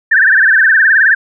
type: tone with vibrato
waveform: sine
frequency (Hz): 1661.2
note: G#6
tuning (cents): 0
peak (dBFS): -5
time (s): 0.11-1.15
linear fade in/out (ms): 10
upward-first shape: sine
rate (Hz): 19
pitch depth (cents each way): 160
effects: none